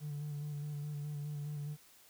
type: tone with vibrato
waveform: triangle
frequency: 147.1 Hz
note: D3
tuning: 3 cents sharp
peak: -35 dBFS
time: 0-1.77 s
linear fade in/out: 50 ms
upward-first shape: square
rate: 4.8 Hz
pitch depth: 25 cents each way
effects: tanh soft clip ceiling -33 dBFS + white hiss -62 dBFS RMS until 2.09 s